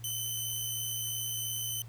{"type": "tone pair together", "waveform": "10% pulse", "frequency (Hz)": [2999, 3062], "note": ["F#7", "G7"], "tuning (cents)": [23, -41], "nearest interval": "unison", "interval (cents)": 36, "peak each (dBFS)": [-29, -27], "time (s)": [0.04, 1.82], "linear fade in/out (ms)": 2, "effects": ["added 115 Hz sine -44 dBFS peak until 1.88 s", "pink hiss -59 dBFS RMS until 1.88 s"]}